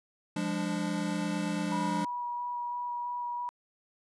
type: chord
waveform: square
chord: D diminished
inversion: first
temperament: equal with one note detuned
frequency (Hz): 174.61 / 203.4 / 293.7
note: F3 / Ab3 / D4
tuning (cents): 0 / -36 / 0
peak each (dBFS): -35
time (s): 0.36-2.05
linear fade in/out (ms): 5
type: tone with vibrato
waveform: sine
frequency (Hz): 968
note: B5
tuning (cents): -35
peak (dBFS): -32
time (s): 1.72-3.49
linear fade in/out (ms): 0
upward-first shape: square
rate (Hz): 3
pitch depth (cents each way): 8
effects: resampled to 24000 Hz